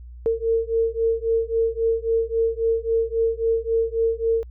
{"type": "beating tone pair", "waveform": "sine", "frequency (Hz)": [453, 456.7], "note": ["A#4", "A#4"], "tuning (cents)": [-50, -36], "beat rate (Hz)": 3.7, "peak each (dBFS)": -22, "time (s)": [0.26, 4.43], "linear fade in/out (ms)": 0, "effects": ["added 60 Hz sine -37 dBFS peak until 4.5 s"]}